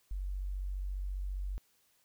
sine tone, 47.37 Hz, F#1, 41 cents sharp, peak -34 dBFS, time 0.11-1.58 s, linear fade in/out 0 ms, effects white hiss -71 dBFS RMS until 2.04 s

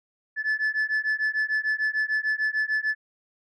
sine beating tone pair, 1731 / 1737.7 Hz, A6 / A6, -29 / -22 cents, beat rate 6.7 Hz, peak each -24 dBFS, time 0.36-2.95 s, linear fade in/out 50 ms, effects tanh soft clip ceiling -20 dBFS

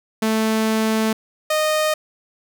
sawtooth tone pair in turn, 220 / 617.6 Hz, A3 / D#5, 0 / -13 cents, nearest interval octave + tritone, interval 1787 cents, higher second, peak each -13 dBFS, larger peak neither, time 0.22-1.13 / 1.5-1.94 s, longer first, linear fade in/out 5 ms, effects none

